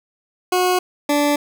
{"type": "tone pair in turn", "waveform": "20% pulse", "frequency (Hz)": [364, 291.1], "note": ["F#4", "D4"], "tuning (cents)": [-28, -15], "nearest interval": "major third", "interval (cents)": 387, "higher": "first", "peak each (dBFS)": -10, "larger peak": "neither", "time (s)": [[0.52, 0.79], [1.09, 1.36]], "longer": "neither", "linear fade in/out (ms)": 5, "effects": []}